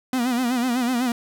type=tone with vibrato; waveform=45% pulse; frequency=246.9 Hz; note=B3; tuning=in tune; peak=-20 dBFS; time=0.13-1.12 s; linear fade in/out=2 ms; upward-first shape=sine; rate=8 Hz; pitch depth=94 cents each way; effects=none